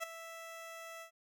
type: tone with ADSR envelope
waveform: 15% pulse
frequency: 659.3 Hz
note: E5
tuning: in tune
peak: -28 dBFS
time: 0-1.11 s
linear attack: 32 ms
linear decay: 10 ms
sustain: -12 dB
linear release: 95 ms
effects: none